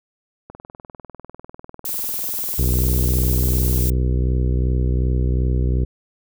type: click train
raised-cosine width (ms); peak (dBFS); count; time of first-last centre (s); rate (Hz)
1; -22; 67; 0.5-3.784; 20.1
type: noise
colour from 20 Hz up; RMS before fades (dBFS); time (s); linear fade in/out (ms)
violet; -25; 1.85-3.9; 2
type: harmonic tone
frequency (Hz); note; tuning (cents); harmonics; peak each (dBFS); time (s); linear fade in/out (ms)
62.7; B1; +27; 1 / 2 / 3 / 4 / 5 / 6 / 7 / 8; -17 / -22 / -31 / -32 / -33 / -32 / -36 / -40; 2.58-5.85; 10
effects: none